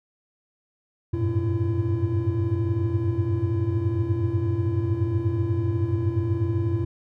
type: tone cluster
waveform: triangle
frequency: 91.2 / 98.9 / 107.6 / 119.7 / 337.4 Hz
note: F#2 / G2 / A2 / A#2 / E4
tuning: -24 / +16 / -38 / +46 / +40 cents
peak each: -26 dBFS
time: 1.13-6.85 s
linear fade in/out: 10 ms
effects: none